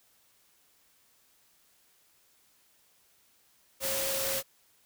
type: tone in noise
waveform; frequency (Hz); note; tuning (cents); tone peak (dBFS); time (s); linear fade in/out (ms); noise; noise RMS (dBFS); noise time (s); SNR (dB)
sine; 540; C#5; -45; -35; 3.8-4.43; 50; white; -32; 3.8-4.43; -6
effects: white hiss -66 dBFS RMS until 4.85 s